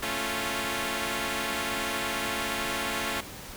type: chord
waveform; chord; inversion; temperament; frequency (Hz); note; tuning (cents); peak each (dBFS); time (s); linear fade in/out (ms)
5% pulse; A augmented; none; equal; 220 / 277.2 / 349.2; A3 / C#4 / E#4; 0 / 0 / 0; -22; 0.02-3.21; 10
effects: pink hiss -42 dBFS RMS until 3.56 s